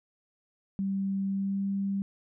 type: tone with pitch glide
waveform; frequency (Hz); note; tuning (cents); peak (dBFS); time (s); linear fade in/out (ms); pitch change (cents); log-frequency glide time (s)
sine; 195 to 197.04; G3 to G3; -9 to +9; -27; 0.79-2.02; 0; +18; 1.26-1.65
effects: none